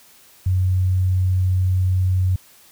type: tone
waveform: sine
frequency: 92.5 Hz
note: F#2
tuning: in tune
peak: -15 dBFS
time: 0.46-2.36 s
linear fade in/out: 5 ms
effects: white hiss -50 dBFS RMS until 2.71 s